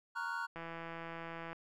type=chord; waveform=triangle; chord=Gb major seventh; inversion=first; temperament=equal; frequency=932.3 / 1108.7 / 1396.9 / 1480 Hz; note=Bb5 / Db6 / F6 / Gb6; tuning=0 / 0 / 0 / 0 cents; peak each=-40 / -43 / -41 / -39 dBFS; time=0.15-0.47 s; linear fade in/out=20 ms
type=click train; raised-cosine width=0.5 ms; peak=-30 dBFS; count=162; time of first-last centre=0.56-1.53 s; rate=166 Hz
effects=none